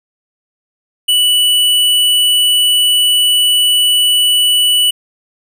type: tone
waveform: square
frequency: 2960 Hz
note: F#7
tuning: in tune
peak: -9 dBFS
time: 1.08-4.91 s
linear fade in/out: 10 ms
effects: none